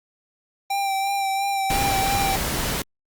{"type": "tone with vibrato", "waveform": "square", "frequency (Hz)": 786, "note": "G5", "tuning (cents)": 4, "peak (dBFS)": -22, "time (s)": [0.7, 2.36], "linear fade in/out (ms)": 5, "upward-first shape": "sine", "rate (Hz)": 2.9, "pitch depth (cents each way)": 24}
{"type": "noise", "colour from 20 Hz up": "pink", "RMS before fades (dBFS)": -25, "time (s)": [1.7, 2.82], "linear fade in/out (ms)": 2}
{"effects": ["Opus 32 kbps"]}